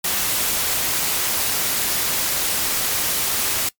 white noise, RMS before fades -21 dBFS, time 0.04-3.69 s, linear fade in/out 5 ms, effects noise-tail reverb RT60 0.1 s tail -22 dB re dry + MP3 96 kbps

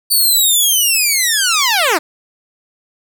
10% pulse linear sweep, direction down, 4562 to 277.2 Hz, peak -3 dBFS, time 0.1-1.99 s, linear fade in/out 20 ms, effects none

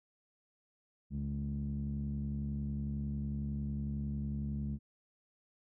sawtooth tone with low-pass filter, 71 Hz, C#2, 42 cents sharp, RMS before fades -37 dBFS, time 1.1-4.79 s, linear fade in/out 50 ms, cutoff 190 Hz, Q 8.6, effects none

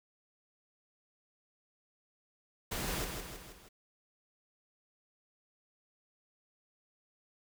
pink noise with echo, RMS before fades -37 dBFS, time 2.71-3.05 s, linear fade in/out 10 ms, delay 160 ms, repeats 4, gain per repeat -5 dB, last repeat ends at 3.69 s, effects none

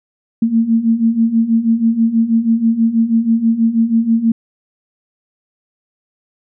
sine beating tone pair, 223.9 / 230.1 Hz, A3 / A#3, +30 / -22 cents, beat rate 6.2 Hz, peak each -16 / -12 dBFS, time 0.42-4.32 s, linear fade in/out 5 ms, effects none

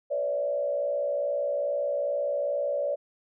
sine tone with frequency modulation, 574 Hz, D5, 40 cents flat, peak -25 dBFS, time 0.1-2.96 s, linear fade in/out 20 ms, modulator 62.4 Hz, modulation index 0.84, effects none

